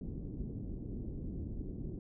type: low-pass noise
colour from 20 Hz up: pink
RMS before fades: -41 dBFS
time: 0.01-1.99 s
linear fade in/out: 2 ms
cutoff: 340 Hz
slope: 24 dB/octave
effects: none